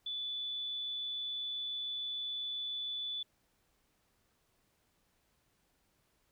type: tone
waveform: sine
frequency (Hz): 3473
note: A7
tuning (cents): -23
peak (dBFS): -36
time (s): 0.06-3.23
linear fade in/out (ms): 5
effects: pink hiss -75 dBFS RMS until 6.31 s